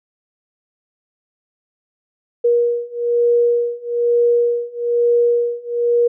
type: beating tone pair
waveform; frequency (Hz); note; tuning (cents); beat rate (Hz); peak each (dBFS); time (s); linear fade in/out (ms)
sine; 475.6 / 476.7; A#4 / A#4; +35 / +39; 1.1; -17 / -16; 2.44-6.08; 10
effects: none